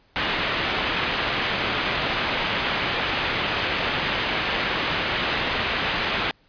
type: low-pass noise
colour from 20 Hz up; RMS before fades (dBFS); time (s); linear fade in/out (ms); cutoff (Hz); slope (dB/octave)
white; -25; 0.16-6.31; 0; 3300; 24
effects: pink hiss -60 dBFS RMS until 6.48 s + resampled to 11025 Hz